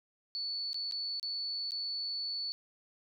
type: tone with dropouts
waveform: sine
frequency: 4452 Hz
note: C#8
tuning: 7 cents sharp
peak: -34 dBFS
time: 0.35-2.52 s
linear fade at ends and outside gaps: 0 ms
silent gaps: 0.731-0.744 / 0.912-0.922 / 1.197-1.229 / 1.708-1.719 s
effects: none